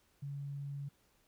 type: tone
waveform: sine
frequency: 141.1 Hz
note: C#3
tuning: 31 cents sharp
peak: -39 dBFS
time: 0.22-0.89 s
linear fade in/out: 10 ms
effects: pink hiss -72 dBFS RMS until 1.27 s